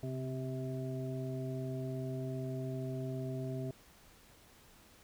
harmonic tone with a mistuned harmonic, 130 Hz, C3, 11 cents flat, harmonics 1 / 2 / 3 / 5, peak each -38 / -43 / -44 / -46 dBFS, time 0.03-3.71 s, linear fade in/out 2 ms, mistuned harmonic 1, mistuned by +34 cents, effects pink hiss -61 dBFS RMS until 5.03 s

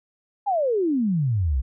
sine exponential sweep, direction down, 846 to 58.4 Hz, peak -19 dBFS, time 0.46-1.62 s, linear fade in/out 20 ms, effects none

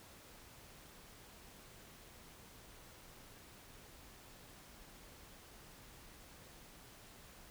silence, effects pink hiss -58 dBFS RMS until 7.5 s

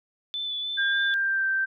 sine tone with vibrato, 3492 Hz, A7, 14 cents flat, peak -28 dBFS, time 0.34-1.14 s, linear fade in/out 0 ms, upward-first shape sine, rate 3.3 Hz, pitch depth 20 cents each way
sine tone with pitch glide, 1600 to 1562.6 Hz, G6 to G6, +35 to -6 cents, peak -22 dBFS, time 0.77-1.66 s, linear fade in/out 20 ms, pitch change -41 cents, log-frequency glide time 1.08-1.47 s
effects none

